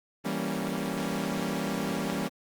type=chord; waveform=sawtooth; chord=E diminished seventh; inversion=none; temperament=equal; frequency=164.81 / 196 / 233.1 / 277.2 Hz; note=E3 / G3 / Bb3 / Db4; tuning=0 / 0 / 0 / 0 cents; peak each=-32 / -29 / -31 / -31 dBFS; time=0.24-2.29 s; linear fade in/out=20 ms; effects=Opus 24 kbps